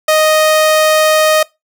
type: tone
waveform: sawtooth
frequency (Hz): 622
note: D#5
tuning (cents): -1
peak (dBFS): -4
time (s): 0.08-1.43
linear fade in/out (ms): 5
effects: noise-tail reverb RT60 0.2 s tail -22 dB re dry